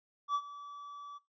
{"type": "tone with ADSR envelope", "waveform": "triangle", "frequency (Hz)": 1152, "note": "D6", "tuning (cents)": -34, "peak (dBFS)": -25, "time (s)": [0.28, 1.19], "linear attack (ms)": 67, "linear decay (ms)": 63, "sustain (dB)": -17, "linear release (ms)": 23, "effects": ["noise-tail reverb RT60 0.2 s tail -21 dB re dry", "resampled to 16000 Hz"]}